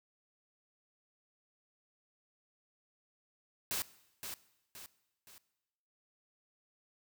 white noise with echo, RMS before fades -36 dBFS, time 3.71-3.82 s, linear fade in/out 0 ms, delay 520 ms, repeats 3, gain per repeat -7 dB, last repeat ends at 5.38 s, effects noise-tail reverb RT60 1.0 s tail -19 dB re dry

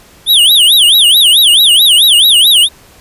square tone with vibrato, 3322 Hz, G#7, in tune, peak -4 dBFS, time 0.26-2.69 s, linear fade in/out 50 ms, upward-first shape sine, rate 4.6 Hz, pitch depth 280 cents each way, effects pink hiss -41 dBFS RMS until 3 s + resampled to 32000 Hz

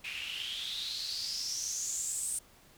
white noise with band-pass filter sweep, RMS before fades -37 dBFS, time 0.04-2.39 s, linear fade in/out 5 ms, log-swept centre 2500 to 8900 Hz, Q 7.9, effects pink hiss -60 dBFS RMS until 2.77 s

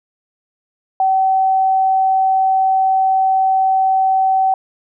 sine tone, 764 Hz, G5, 45 cents flat, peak -11 dBFS, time 1-4.54 s, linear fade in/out 2 ms, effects none

